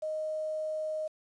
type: tone with quantisation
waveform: sine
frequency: 622.3 Hz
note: D#5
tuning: in tune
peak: -31 dBFS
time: 0.02-1.08 s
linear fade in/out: 10 ms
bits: 9
effects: resampled to 22050 Hz